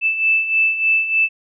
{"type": "beating tone pair", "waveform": "sine", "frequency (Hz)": [2635, 2638.3], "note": ["E7", "E7"], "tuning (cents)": [-1, 1], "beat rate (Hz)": 3.3, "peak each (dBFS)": [-21, -15], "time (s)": [0.01, 1.29], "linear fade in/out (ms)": 50, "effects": []}